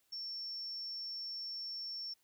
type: tone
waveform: sine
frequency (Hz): 5440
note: F8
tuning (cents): -46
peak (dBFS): -39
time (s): 0.12-2.14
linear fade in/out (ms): 10
effects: tanh soft clip ceiling -35 dBFS + white hiss -75 dBFS RMS until 2.23 s